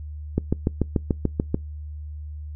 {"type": "click train", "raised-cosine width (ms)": 3, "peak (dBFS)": -7, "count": 9, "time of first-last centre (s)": [0.38, 1.544], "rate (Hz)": 6.87, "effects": ["noise-tail reverb RT60 0.2 s tail -25 dB re dry", "added 75 Hz sine -32 dBFS peak until 2.55 s"]}